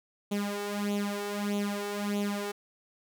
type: tone with flanger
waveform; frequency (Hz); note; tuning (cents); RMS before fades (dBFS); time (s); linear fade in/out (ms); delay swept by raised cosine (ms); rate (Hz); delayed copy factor
sawtooth; 204.1; G#3; -30; -32; 0.31-2.52; 10; 0.29 to 2.29; 1.6; +0.75
effects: none